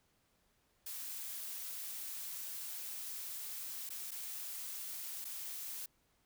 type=noise with dropouts; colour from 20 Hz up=blue; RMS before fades=-44 dBFS; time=0.86-5.86 s; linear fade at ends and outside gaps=5 ms; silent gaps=3.893-3.902 / 4.109-4.115 / 5.245-5.25 s; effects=pink hiss -75 dBFS RMS until 6.25 s